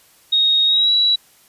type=tone with pitch glide; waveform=sine; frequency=3743 to 3913 Hz; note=A#7 to B7; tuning=+6 to -17 cents; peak=-12 dBFS; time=0.32-1.16 s; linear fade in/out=10 ms; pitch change=+77 cents; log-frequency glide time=0.66-0.92 s; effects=white hiss -52 dBFS RMS until 1.48 s + resampled to 32000 Hz